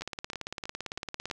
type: two click trains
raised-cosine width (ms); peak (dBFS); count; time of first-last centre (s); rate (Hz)
0.2; -18 / -22; 24 / 5; 0.02-1.312 / 0.01-1.3; 17.8 / 3.1
effects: none